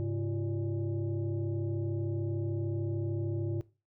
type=tone with frequency modulation; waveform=sine; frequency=102.8 Hz; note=G#2; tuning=17 cents flat; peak=-30 dBFS; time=0-3.61 s; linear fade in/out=0 ms; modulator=239 Hz; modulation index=1.1; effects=noise-tail reverb RT60 0.3 s tail -19 dB re dry